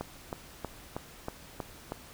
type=click train; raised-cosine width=1 ms; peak=-20 dBFS; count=7; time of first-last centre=0.01-1.921 s; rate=3.14 Hz; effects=pink hiss -51 dBFS RMS until 2.13 s